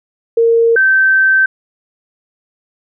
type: tone pair in turn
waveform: sine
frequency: 460.9 / 1550.3 Hz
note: A#4 / G6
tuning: -20 / -20 cents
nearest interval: octave + major sixth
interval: 2100 cents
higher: second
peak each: -7 dBFS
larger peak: neither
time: 0.37-0.76 / 0.76-1.46 s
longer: second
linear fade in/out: 5 ms
effects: none